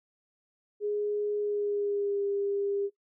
sine tone with pitch glide, 415.3 to 401.2 Hz, G#4 to G4, 0 to +40 cents, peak -27 dBFS, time 0.8-2.9 s, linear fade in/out 50 ms, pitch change -60 cents, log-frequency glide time 1.39-2.23 s, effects noise-tail reverb RT60 0.1 s tail -17 dB re dry

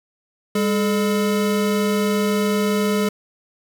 square tone pair together, 202.2 / 430 Hz, G#3 / A4, -46 / -40 cents, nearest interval octave + minor second, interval 1306 cents, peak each -20 / -22 dBFS, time 0.55-3.09 s, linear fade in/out 5 ms, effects none

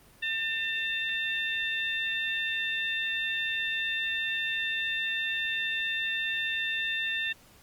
harmonic tone, 899 Hz, A5, 37 cents sharp, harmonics 2 / 3 / 4, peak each -31 / -33 / -34 dBFS, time 0.22-7.33 s, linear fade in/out 10 ms, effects pink hiss -57 dBFS RMS until 7.62 s + Opus 32 kbps

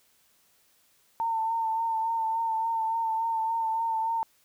sine tone with vibrato, 902 Hz, A5, 43 cents sharp, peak -25 dBFS, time 1.2-4.23 s, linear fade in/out 0 ms, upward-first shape sine, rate 3.5 Hz, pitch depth 29 cents each way, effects white hiss -65 dBFS RMS until 4.44 s

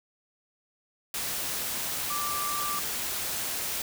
sine tone in noise, 1174.7 Hz, D6, in tune, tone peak -31 dBFS, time 2.1-2.79 s, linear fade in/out 2 ms, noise white, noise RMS -32 dBFS, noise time 1.14-3.82 s, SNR -2 dB, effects none

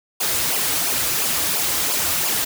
white noise with flanger, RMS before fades -21 dBFS, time 0.2-2.45 s, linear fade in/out 10 ms, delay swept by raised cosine 0.5 to 5.4 ms, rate 2.9 Hz, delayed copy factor -0.75, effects none

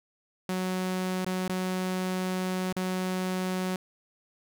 sawtooth tone with dropouts, 185 Hz, F#3, in tune, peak -24 dBFS, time 0.49-3.76 s, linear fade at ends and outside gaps 2 ms, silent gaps 1.247-1.264 / 1.48-1.495 / 2.726-2.765 s, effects none

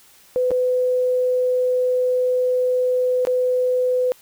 sine tone with dropouts, 503 Hz, B4, 32 cents sharp, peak -16 dBFS, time 0.36-4.12 s, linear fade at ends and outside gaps 0 ms, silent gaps 0.507-0.515 / 3.251-3.271 s, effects white hiss -51 dBFS RMS until 4.21 s

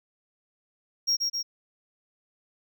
triangle tone with echo, 5588 Hz, F8, in tune, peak -20 dBFS, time 1.07-1.17 s, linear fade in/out 20 ms, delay 130 ms, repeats 2, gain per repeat -3 dB, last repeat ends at 1.43 s, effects none

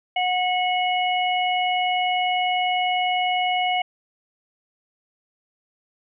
harmonic tone, 730 Hz, F#5, 24 cents flat, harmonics 1 / 3 / 4, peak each -21 / -26 / -27 dBFS, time 0.16-3.82 s, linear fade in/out 5 ms, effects none

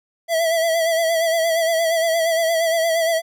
square tone with vibrato, 659 Hz, E5, 1 cent flat, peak -17 dBFS, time 0.28-3.22 s, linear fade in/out 50 ms, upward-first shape sine, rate 8.6 Hz, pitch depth 45 cents each way, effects none

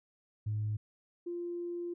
sine tone pair in turn, 106.4 / 347.3 Hz, G#2 / F4, +42 / -10 cents, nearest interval octave + minor sixth, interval 2048 cents, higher second, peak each -30 / -35 dBFS, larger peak first, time 0.46-0.77 / 1.26-1.94 s, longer second, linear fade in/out 10 ms, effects tanh soft clip ceiling -27 dBFS

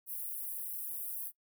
white high-pass noise, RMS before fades -40 dBFS, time 0.06-1.32 s, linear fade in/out 50 ms, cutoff 10000 Hz, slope 48 dB/octave, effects noise-tail reverb RT60 0.1 s tail -22 dB re dry

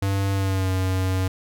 square tone with pitch glide, 98 to 93.68 Hz, G2 to F#2, 0 to +22 cents, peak -21 dBFS, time 0.02-1.28 s, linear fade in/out 5 ms, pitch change -78 cents, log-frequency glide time 0.33-0.7 s, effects none

